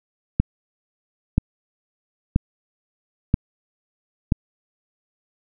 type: click train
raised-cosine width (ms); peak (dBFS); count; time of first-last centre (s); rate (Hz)
5; -3; 5; 0.4-4.322; 1.02
effects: none